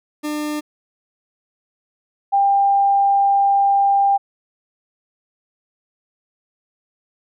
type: tone pair in turn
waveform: 40% pulse / sine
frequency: 300 / 795.6 Hz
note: D4 / G5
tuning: +37 / +25 cents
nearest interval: octave + perfect fourth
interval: 1688 cents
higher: second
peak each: -21 / -12 dBFS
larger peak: second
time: 0.23-0.61 / 2.32-4.18 s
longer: second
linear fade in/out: 20 ms
effects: none